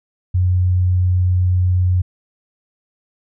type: tone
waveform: sine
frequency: 90.8 Hz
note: F#2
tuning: 32 cents flat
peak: -12 dBFS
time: 0.34-2.02 s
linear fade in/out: 10 ms
effects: none